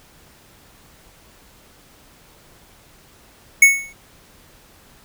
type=tone with exponential decay; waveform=square; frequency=2209 Hz; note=C#7; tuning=7 cents flat; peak=-5 dBFS; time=3.62-3.93 s; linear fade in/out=5 ms; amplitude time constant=66 ms; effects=pink hiss -50 dBFS RMS until 5.04 s